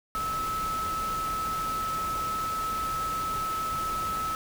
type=tone in noise; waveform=sine; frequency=1300 Hz; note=E6; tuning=24 cents flat; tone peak=-28 dBFS; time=0.15-4.35 s; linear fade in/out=0 ms; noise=pink; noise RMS=-38 dBFS; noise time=0.15-4.35 s; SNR=+7 dB; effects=none